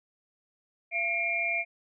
sine tone cluster, 680 / 2159 / 2373 Hz, F5 / C#7 / D7, -46 / -46 / +17 cents, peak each -35 / -32 / -28 dBFS, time 0.91-1.65 s, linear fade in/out 50 ms, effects none

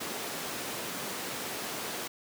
pink high-pass noise, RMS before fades -37 dBFS, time 0-2.08 s, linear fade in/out 10 ms, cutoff 240 Hz, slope 12 dB/octave, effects none

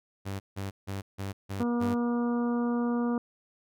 sawtooth tone bursts, 98 Hz, G2, in tune, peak -29 dBFS, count 6, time 0.25-1.95 s, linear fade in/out 20 ms, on 150 ms, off 160 ms
harmonic tone, 239 Hz, A#3, 43 cents sharp, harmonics 1 / 2 / 3 / 4 / 5 / 6, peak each -26 / -34 / -41 / -41 / -41 / -47 dBFS, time 1.6-3.18 s, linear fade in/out 2 ms
effects none

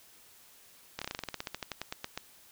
slowing click train, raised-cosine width 0.2 ms, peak -18 dBFS, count 19, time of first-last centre 0.99-2.176 s, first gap 26 ms, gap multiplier 1.1, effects white hiss -58 dBFS RMS until 2.51 s

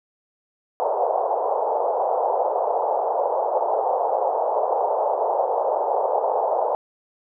white band-pass noise, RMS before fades -22 dBFS, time 0.8-6.75 s, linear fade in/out 0 ms, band 460 to 880 Hz, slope 48 dB/octave, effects none

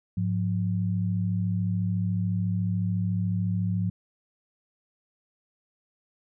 sine tone pair together, 104.4 / 178.34 Hz, G#2 / F3, +10 / +37 cents, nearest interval major sixth, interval 927 cents, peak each -26 / -27 dBFS, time 0.17-3.9 s, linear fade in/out 5 ms, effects none

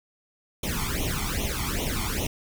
pink noise with flanger, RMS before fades -28 dBFS, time 0.63-2.27 s, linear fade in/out 5 ms, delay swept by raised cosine 0.31 to 0.93 ms, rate 2.5 Hz, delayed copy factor +0.95, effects none

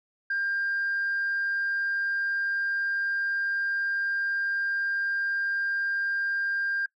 sine tone, 1598 Hz, G6, 33 cents sharp, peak -24 dBFS, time 0.3-6.86 s, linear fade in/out 5 ms, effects noise-tail reverb RT60 0.1 s tail -21 dB re dry + tanh soft clip ceiling -22 dBFS

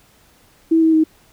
sine tone with pitch steps, 325.5 / 321.5 / 315.7 Hz, E4 / E4 / D#4, -22 / -43 / +25 cents, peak -10 dBFS, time 0.71-1.04 s, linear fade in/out 10 ms, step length 110 ms, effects pink hiss -53 dBFS RMS until 1.32 s

